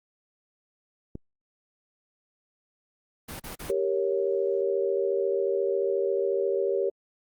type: click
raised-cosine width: 3 ms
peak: -23 dBFS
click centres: 1.154 s
type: noise bursts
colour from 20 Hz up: pink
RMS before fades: -38 dBFS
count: 3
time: 3.28-3.712 s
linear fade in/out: 10 ms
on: 120 ms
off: 36 ms
type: chord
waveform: sine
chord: G diminished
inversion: none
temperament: equal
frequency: 392 / 466.2 / 554.4 Hz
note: G4 / Bb4 / Db5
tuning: 0 / 0 / 0 cents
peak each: -26 / -29 / -29 dBFS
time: 3.69-6.9 s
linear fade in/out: 10 ms
effects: Opus 32 kbps